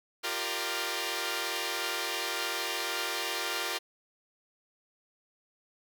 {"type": "chord", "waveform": "5% pulse", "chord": "G minor seventh", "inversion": "third", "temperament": "equal with one note detuned", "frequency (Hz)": [349.2, 392, 466.2, 597.9], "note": ["F4", "G4", "Bb4", "D5"], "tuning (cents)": [0, 0, 0, 31], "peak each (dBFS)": [-25, -26, -24, -27], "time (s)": [0.23, 3.79], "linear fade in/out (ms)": 20, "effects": []}